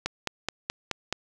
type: click train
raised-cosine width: 0.2 ms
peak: -10 dBFS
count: 6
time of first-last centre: 0.06-1.126 s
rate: 4.69 Hz
effects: none